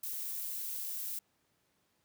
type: noise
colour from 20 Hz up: violet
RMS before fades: -39 dBFS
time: 0.03-1.19 s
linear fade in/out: 5 ms
effects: pink hiss -75 dBFS RMS until 2.04 s + high-pass 100 Hz 12 dB/octave